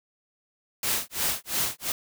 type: noise with tremolo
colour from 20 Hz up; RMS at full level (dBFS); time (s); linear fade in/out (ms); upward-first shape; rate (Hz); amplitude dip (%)
white; -25; 0.83-1.92; 2; sine; 2.9; 100
effects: none